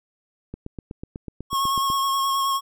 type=click train; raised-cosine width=3 ms; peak=-20 dBFS; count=12; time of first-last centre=0.54-1.901 s; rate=8.08 Hz
type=tone with vibrato; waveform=square; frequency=1091 Hz; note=C#6; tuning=28 cents flat; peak=-21 dBFS; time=1.5-2.61 s; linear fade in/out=50 ms; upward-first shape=sine; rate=9.4 Hz; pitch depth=21 cents each way
effects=none